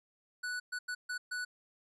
square tone bursts at uneven times, 1480 Hz, F#6, in tune, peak -36 dBFS, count 5, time 0.43-0.6 / 0.72-0.79 / 0.88-0.95 / 1.09-1.18 / 1.31-1.45 s, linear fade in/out 10 ms, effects resampled to 22050 Hz

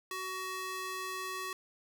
square tone with high-pass filter, 374.5 Hz, F#4, 21 cents sharp, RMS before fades -39 dBFS, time 0.11-1.53 s, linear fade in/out 2 ms, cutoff 880 Hz, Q 0.87, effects none

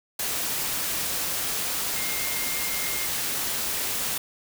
sine tone in noise, 2123 Hz, C7, 25 cents sharp, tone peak -35 dBFS, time 1.96-3.06 s, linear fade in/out 5 ms, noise white, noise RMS -28 dBFS, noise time 0.19-4.18 s, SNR -10 dB, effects none

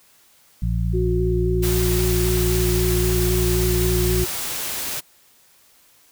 harmonic tone, 57 Hz, A#1, 38 cents flat, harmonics 1 / 2 / 3, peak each -21 / -24 / -26 dBFS, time 0.62-4.24 s, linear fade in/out 5 ms
sine tone with vibrato, 363.7 Hz, F#4, 30 cents flat, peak -21 dBFS, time 0.93-4.26 s, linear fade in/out 20 ms, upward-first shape square, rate 3.8 Hz, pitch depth 13 cents each way
white noise, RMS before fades -27 dBFS, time 1.62-5.01 s, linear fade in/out 20 ms
effects white hiss -55 dBFS RMS until 6.11 s

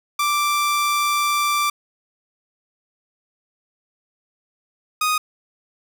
sawtooth tone pair in turn, 1174.7 / 1244.6 Hz, D6 / D#6, 0 / 0 cents, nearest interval minor second, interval 100 cents, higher second, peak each -14 dBFS, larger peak neither, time 0.19-1.7 / 5.01-5.18 s, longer first, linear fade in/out 5 ms, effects none

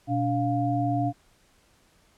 sine tone cluster, 121.8 / 288.3 / 702 Hz, B2 / D4 / F5, -24 / -32 / +9 cents, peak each -27 dBFS, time 0.07-1.13 s, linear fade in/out 50 ms, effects pink hiss -62 dBFS RMS until 2.17 s + low-pass 11000 Hz 12 dB/octave

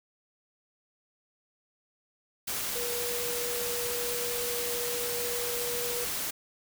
sine tone in noise, 482 Hz, B4, 42 cents flat, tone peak -34 dBFS, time 2.75-6.05 s, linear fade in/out 10 ms, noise white, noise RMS -33 dBFS, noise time 2.47-6.31 s, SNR -4 dB, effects none

